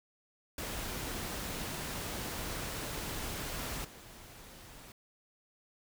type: noise with level steps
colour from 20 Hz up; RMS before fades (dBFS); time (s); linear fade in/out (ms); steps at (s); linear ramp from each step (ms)
pink; -39 / -52; 0.58-4.92; 2; 3.84; 10
effects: none